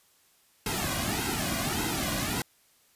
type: noise with flanger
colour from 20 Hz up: pink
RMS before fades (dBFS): -30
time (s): 0.66-2.42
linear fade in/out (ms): 2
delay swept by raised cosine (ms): 1.7 to 2.29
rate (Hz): 1.7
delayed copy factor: -0.9
effects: white hiss -64 dBFS RMS until 2.95 s + resampled to 32000 Hz